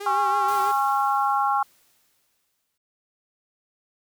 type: tone with vibrato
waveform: sawtooth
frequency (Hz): 396.3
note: G4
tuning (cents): +19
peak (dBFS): -28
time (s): 0-0.72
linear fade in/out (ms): 10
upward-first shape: triangle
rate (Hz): 6.1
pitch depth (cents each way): 80
type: harmonic tone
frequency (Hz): 273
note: C#4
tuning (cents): -26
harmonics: 3 / 4 / 5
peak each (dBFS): -22 / -24 / -26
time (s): 0.06-1.63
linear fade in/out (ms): 5
type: noise with exponential decay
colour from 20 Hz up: white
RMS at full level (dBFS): -38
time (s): 0.48-2.78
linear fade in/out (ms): 5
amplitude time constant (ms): 500
effects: none